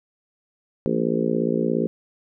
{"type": "harmonic tone with a mistuned harmonic", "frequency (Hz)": 57.2, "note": "A#1", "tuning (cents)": -32, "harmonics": [3, 4, 5, 6, 7, 8, 9], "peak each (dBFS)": [-28, -25, -28, -28, -26, -28, -30], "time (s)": [0.86, 1.87], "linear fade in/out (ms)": 0, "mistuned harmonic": 3, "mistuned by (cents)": -47, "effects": []}